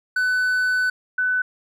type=tone pair in turn; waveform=triangle / sine; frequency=1500 / 1500 Hz; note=F#6 / F#6; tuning=+23 / +23 cents; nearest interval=unison; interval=0 cents; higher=neither; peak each=-16 / -18 dBFS; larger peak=first; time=0.16-0.9 / 1.18-1.42 s; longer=first; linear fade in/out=5 ms; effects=none